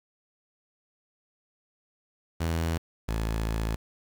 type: tone pair in turn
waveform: sawtooth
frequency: 82.41 / 55 Hz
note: E2 / A1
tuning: 0 / 0 cents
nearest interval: perfect fifth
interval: 700 cents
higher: first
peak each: -22 / -23 dBFS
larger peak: first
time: 2.4-2.78 / 3.08-3.76 s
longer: second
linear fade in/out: 10 ms
effects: 8-bit